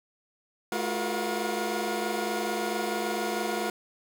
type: tone cluster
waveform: 25% pulse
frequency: 215.4 / 345 / 369.5 / 477.6 / 713 Hz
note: A3 / F4 / F#4 / A#4 / F5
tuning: -37 / -21 / -2 / +42 / +36 cents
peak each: -31 dBFS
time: 0.72-3.7 s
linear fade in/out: 2 ms
effects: none